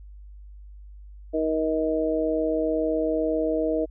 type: harmonic tone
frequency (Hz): 157.9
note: D#3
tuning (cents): +26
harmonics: 2 / 3 / 4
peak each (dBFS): -26 / -26 / -26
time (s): 1.33-3.86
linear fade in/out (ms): 20
effects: added 50 Hz sine -41 dBFS peak until 3.9 s

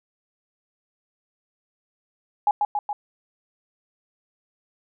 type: tone with echo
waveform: sine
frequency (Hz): 830.6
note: G#5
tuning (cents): 0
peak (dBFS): -15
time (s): 2.47-2.51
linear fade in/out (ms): 2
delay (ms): 140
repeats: 3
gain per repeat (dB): -3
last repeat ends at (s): 2.93
effects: none

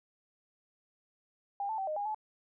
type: tone with pitch steps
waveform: sine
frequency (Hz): 802 / 879 / 771 / 616 / 816 / 860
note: G5 / A5 / G5 / D#5 / G#5 / A5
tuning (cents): +39 / -2 / -29 / -17 / -31 / -40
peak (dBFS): -32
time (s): 1.6-2.146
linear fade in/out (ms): 2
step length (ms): 91
effects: none

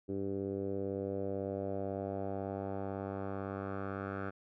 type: tone with low-pass filter sweep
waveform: 10% pulse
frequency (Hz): 98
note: G2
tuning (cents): 0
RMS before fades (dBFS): -38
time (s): 0.08-4.31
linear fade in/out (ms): 20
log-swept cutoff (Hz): 370 to 1400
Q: 2.7
effects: none

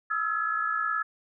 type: tone cluster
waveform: sine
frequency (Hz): 1289 / 1348 / 1698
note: E6 / E6 / G#6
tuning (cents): -39 / +38 / +38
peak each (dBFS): -30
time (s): 0.1-1.03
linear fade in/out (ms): 10
effects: none

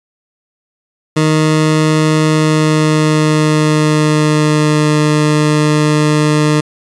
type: tone with pitch glide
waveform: 20% pulse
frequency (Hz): 155.56 to 151.39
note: D#3 to D#3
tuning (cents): 0 to -47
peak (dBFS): -4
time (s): 1.16-6.61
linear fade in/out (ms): 10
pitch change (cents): -47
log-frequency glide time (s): 2.29-4.97
effects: resampled to 22050 Hz

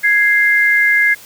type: tone pair together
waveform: sine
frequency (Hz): 1661.2 / 2093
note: G#6 / C7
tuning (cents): 0 / 0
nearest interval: major third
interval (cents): 400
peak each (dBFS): -12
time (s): 0.03-1.15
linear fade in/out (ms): 20
effects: white hiss -39 dBFS RMS until 1.25 s

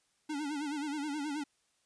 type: tone with vibrato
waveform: square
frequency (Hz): 293.7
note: D4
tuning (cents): 0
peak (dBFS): -35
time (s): 0.29-1.44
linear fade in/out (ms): 10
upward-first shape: sine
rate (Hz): 9.4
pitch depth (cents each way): 95
effects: white hiss -74 dBFS RMS until 1.85 s + resampled to 22050 Hz

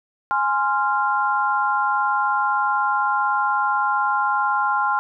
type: chord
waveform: sine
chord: F minor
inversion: first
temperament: equal with one note detuned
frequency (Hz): 830.6 / 1046.5 / 1388.1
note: Ab5 / C6 / F6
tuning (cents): 0 / 0 / -11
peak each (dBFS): -22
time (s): 0.31-4.99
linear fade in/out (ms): 0
effects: none

